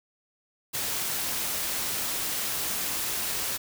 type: noise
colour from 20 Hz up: white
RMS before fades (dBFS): -30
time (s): 0.73-3.58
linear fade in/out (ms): 20
effects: none